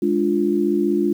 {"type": "chord", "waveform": "sine", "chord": "D diminished", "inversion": "second", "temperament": "equal", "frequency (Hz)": [207.7, 293.7, 349.2], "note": ["Ab3", "D4", "F4"], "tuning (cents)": [0, 0, 0], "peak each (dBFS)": [-22, -21, -19], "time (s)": [0.02, 1.13], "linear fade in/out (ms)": 5, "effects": ["8-bit"]}